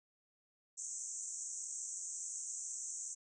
white band-pass noise, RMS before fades -44 dBFS, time 0.77-3.15 s, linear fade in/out 20 ms, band 6100 to 8100 Hz, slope 96 dB/octave, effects none

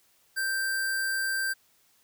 sine tone with sample-and-hold, 1568 Hz, G6, in tune, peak -26 dBFS, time 0.36-1.54 s, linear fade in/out 20 ms, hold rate 6300 Hz, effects white hiss -65 dBFS RMS until 2.03 s

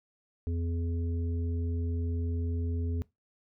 harmonic tone, 84.4 Hz, E2, 41 cents sharp, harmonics 1 / 3 / 5, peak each -29 / -39 / -43 dBFS, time 0.47-3.02 s, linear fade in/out 0 ms, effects noise-tail reverb RT60 0.2 s tail -21 dB re dry

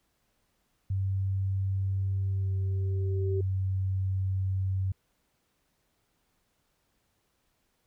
sine tone with pitch glide, 96.4 to 95.13 Hz, G2 to F#2, -28 to +49 cents, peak -26 dBFS, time 0.9-4.92 s, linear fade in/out 5 ms, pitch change -23 cents, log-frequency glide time 2.41-2.5 s
sine tone with exponential growth, 386 Hz, G4, 27 cents flat, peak -29 dBFS, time 1.75-3.41 s, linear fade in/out 5 ms, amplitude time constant 360 ms
effects pink hiss -74 dBFS RMS until 7.86 s

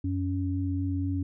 sine tone pair together, 91.6 / 279 Hz, F#2 / C#4, -17 / +11 cents, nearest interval octave + perfect fifth, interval 1928 cents, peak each -28 / -30 dBFS, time 0.04-1.23 s, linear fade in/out 5 ms, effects none

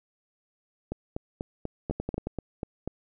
two click trains, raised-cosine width 2 ms, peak -17 / -18 dBFS, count 5 / 9, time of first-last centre 1.91-2.27 / 0.92-2.876 s, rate 11.1 / 4.09 Hz, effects none

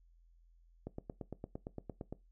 click train, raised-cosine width 2 ms, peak -28 dBFS, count 12, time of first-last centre 0.87-2.126 s, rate 8.76 Hz, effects noise-tail reverb RT60 0.2 s tail -19 dB re dry + added 42 Hz sine -62 dBFS peak until 2.31 s

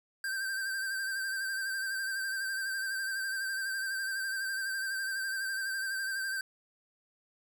square tone with vibrato, 1568 Hz, G6, in tune, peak -33 dBFS, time 0.24-6.41 s, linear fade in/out 2 ms, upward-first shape sine, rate 12 Hz, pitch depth 39 cents each way, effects 10-bit

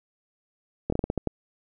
slowing click train, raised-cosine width 2 ms, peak -12 dBFS, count 8, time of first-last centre 0.9-1.273 s, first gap 24 ms, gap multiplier 1.26, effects none

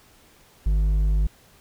sine tone with hard clipping, 51 Hz, G#1, 31 cents flat, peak -19 dBFS, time 0.66-1.27 s, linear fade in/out 5 ms, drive 5 dB, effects pink hiss -55 dBFS RMS until 1.6 s

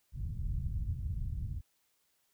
white low-pass noise, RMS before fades -36 dBFS, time 0.12-1.62 s, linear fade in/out 50 ms, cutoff 110 Hz, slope 24 dB/octave, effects white hiss -75 dBFS RMS until 2.33 s

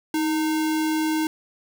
sine tone with sample-and-hold, 314.6 Hz, D#4, 19 cents sharp, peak -20 dBFS, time 0.14-1.27 s, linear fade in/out 2 ms, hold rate 1225 Hz, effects none

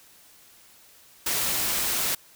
white noise, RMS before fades -26 dBFS, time 1.26-2.15 s, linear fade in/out 5 ms, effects white hiss -54 dBFS RMS until 2.35 s

